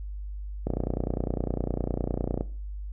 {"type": "click train", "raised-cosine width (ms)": 2, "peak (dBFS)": -14, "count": 53, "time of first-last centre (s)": [0.67, 2.409], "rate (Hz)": 29.9, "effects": ["noise-tail reverb RT60 0.4 s tail -18 dB re dry", "added 50 Hz sine -33 dBFS peak until 2.92 s"]}